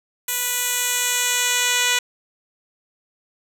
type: tone with band-pass filter sweep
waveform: 10% pulse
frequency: 491.8 Hz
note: B4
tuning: 7 cents flat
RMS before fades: -21 dBFS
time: 0.28-1.99 s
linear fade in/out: 5 ms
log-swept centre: 12000 to 5000 Hz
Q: 0.88
effects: none